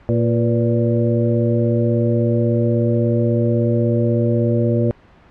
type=harmonic tone with a mistuned harmonic; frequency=116.4 Hz; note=A#2; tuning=2 cents flat; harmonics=1 / 2 / 3 / 4 / 5; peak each=-17 / -20 / -22 / -23 / -24 dBFS; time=0.09-4.91 s; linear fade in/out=0 ms; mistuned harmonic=4; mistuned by=+73 cents; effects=pink hiss -48 dBFS RMS until 5.3 s + low-pass 2000 Hz 12 dB/octave